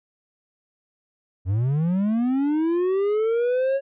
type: linear sweep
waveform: triangle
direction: up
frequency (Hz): 87.31 to 555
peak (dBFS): -17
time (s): 1.45-3.81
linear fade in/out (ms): 50
effects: resampled to 8000 Hz